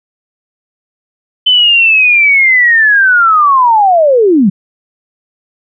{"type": "linear sweep", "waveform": "sine", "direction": "down", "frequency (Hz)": [3055, 174.61], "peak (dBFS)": -4, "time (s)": [1.46, 4.5], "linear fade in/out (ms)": 10, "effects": []}